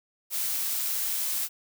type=noise; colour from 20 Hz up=blue; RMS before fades=-29 dBFS; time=0.3-1.49 s; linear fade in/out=50 ms; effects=none